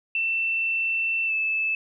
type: tone with pitch glide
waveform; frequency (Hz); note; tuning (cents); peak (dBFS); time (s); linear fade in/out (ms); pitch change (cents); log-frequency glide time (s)
sine; 2679 to 2621; E7 to E7; +27 to -11; -22; 0.15-1.75; 2; -38; 1.26-1.32
effects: none